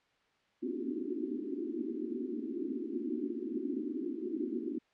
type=band-pass noise; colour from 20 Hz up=white; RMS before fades=-37 dBFS; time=0.62-4.79 s; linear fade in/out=10 ms; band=230 to 380 Hz; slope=96 dB/octave; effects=white hiss -71 dBFS RMS until 4.93 s + low-pass 3000 Hz 12 dB/octave